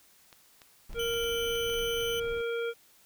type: clicks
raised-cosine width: 0.2 ms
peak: -33 dBFS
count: 10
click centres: 0.328 / 0.618 / 0.931 / 1.138 / 1.24 / 1.555 / 1.699 / 1.741 / 1.79 / 2.008 s
type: noise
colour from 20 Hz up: brown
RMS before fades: -45 dBFS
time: 0.89-2.42 s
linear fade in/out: 5 ms
type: harmonic tone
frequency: 466.2 Hz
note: A#4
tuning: in tune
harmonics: 1 / 3 / 5 / 7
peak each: -30 / -38 / -43 / -45 dBFS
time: 0.94-2.74 s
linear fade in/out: 50 ms
type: tone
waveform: 40% pulse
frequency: 3035 Hz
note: F#7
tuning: 43 cents sharp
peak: -33 dBFS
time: 0.99-2.2 s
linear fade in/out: 5 ms
effects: white hiss -61 dBFS RMS until 3.05 s